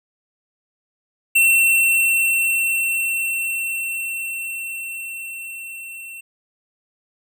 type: tone with level ramp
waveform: square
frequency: 2706 Hz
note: E7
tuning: 45 cents sharp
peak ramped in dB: -12 to -34 dBFS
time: 1.35-6.21 s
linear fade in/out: 10 ms
effects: none